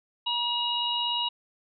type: harmonic tone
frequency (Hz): 957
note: A#5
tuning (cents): +45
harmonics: 1 / 3 / 4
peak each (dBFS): -31 / -28 / -31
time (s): 0.26-1.29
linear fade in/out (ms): 10
effects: none